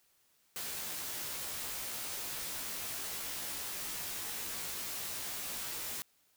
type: noise with comb filter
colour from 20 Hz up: white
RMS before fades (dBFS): -40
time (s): 0.56-6.02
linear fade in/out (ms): 0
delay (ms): 16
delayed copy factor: -0.95
effects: white hiss -71 dBFS RMS until 6.36 s